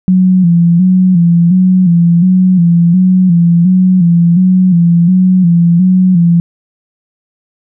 sine tone with vibrato, 177.5 Hz, F3, 28 cents sharp, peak -4 dBFS, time 0.08-6.4 s, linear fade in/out 0 ms, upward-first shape square, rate 1.4 Hz, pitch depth 70 cents each way, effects none

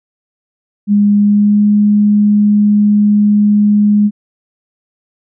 sine tone with pitch glide, 205 to 207.6 Hz, G#3 to G#3, -22 to 0 cents, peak -6 dBFS, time 0.87-4.11 s, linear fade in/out 50 ms, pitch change +22 cents, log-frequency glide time 1.16-1.64 s, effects none

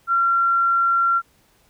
sine tone, 1370 Hz, F6, 34 cents flat, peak -15 dBFS, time 0.07-1.22 s, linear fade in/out 50 ms, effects pink hiss -59 dBFS RMS until 1.69 s

